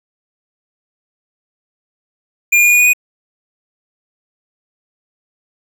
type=tone with pitch steps; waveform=square; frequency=2408 / 2422 / 2436 / 2450 / 2464 / 2479 Hz; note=D7 / D#7 / D#7 / D#7 / D#7 / D#7; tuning=+43 / -47 / -37 / -27 / -17 / -7 cents; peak=-8 dBFS; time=2.52-2.934 s; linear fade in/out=10 ms; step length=69 ms; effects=none